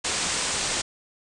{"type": "low-pass noise", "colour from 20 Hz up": "white", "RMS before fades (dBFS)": -27, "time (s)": [0.04, 0.82], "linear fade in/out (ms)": 10, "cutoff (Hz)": 9000, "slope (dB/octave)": 96, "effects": []}